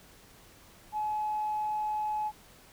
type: tone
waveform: sine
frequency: 851 Hz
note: G#5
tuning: 42 cents sharp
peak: -28 dBFS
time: 0.92-2.32 s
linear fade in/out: 50 ms
effects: tanh soft clip ceiling -24 dBFS + pink hiss -56 dBFS RMS until 2.72 s